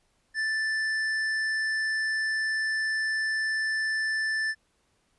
triangle tone with hard clipping, 1761 Hz, A6, 1 cent sharp, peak -27 dBFS, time 0.34-4.55 s, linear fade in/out 50 ms, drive 11 dB, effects pink hiss -70 dBFS RMS until 5.18 s + resampled to 24000 Hz

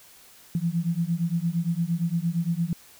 sine beating tone pair, 164.81 / 173.51 Hz, E3 / F3, 0 / -11 cents, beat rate 8.7 Hz, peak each -26 dBFS, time 0.55-2.73 s, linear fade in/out 2 ms, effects white hiss -52 dBFS RMS until 2.99 s

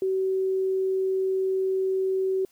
sine tone, 380 Hz, F#4, 46 cents sharp, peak -22 dBFS, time 0.02-2.45 s, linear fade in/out 2 ms, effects white hiss -63 dBFS RMS until 2.51 s

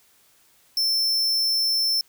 45% pulse tone, 5340 Hz, E8, 22 cents sharp, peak -20 dBFS, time 0.77-2.01 s, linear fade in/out 2 ms, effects white hiss -59 dBFS RMS until 2.08 s

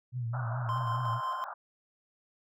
sine tone with vibrato, 120 Hz, B2, 49 cents flat, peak -31 dBFS, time 0.12-1.21 s, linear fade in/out 50 ms, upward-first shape triangle, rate 4.8 Hz, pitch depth 99 cents each way
white band-pass noise, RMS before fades -41 dBFS, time 0.33-1.54 s, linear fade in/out 10 ms, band 590 to 1500 Hz, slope 96 dB/octave
triangle tone with tremolo, 1043 Hz, C6, 6 cents flat, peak -29 dBFS, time 0.69-1.44 s, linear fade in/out 0 ms, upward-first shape square, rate 5.5 Hz, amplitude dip 35%
effects none

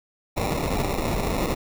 pink noise with sample-and-hold, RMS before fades -25 dBFS, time 0.36-1.55 s, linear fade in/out 20 ms, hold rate 1575 Hz, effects none

